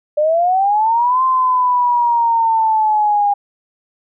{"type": "linear two-way sweep", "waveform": "sine", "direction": "up then down", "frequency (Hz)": [587.3, 1045, 808], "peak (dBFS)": -11, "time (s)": [0.17, 3.34], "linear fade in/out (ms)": 10, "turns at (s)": 1.23, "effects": []}